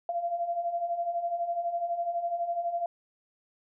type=beating tone pair; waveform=sine; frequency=679 / 691 Hz; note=F5 / F5; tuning=-49 / -19 cents; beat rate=12 Hz; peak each=-35 / -29 dBFS; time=0.09-2.86 s; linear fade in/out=2 ms; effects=none